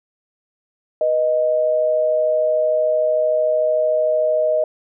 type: tone pair together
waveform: sine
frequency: 489 / 622.3 Hz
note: B4 / D#5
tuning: -17 / 0 cents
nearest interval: major third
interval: 417 cents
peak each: -23 / -15 dBFS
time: 1.01-4.64 s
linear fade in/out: 2 ms
effects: none